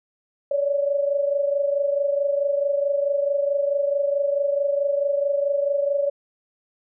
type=tone pair together; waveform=sine; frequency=562.7 / 587.3 Hz; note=C#5 / D5; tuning=+26 / 0 cents; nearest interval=minor second; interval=74 cents; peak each=-20 / -26 dBFS; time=0.51-6.1 s; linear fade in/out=5 ms; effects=none